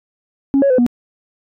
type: tone with pitch steps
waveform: sine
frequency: 274.8 / 555 / 507 / 241.9 Hz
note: C#4 / C#5 / B4 / B3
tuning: -15 / +2 / +45 / -36 cents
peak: -8 dBFS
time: 0.54-0.864 s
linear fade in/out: 0 ms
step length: 81 ms
effects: tanh soft clip ceiling -7 dBFS